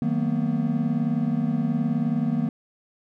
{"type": "chord", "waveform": "triangle", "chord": "B major seventh", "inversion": "first", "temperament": "equal with one note detuned", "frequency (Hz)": [155.56, 185, 227.9, 246.9], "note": ["D#3", "F#3", "A#3", "B3"], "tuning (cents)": [0, 0, -39, 0], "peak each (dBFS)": [-25, -29, -23, -25], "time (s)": [0.02, 2.49], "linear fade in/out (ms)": 2, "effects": []}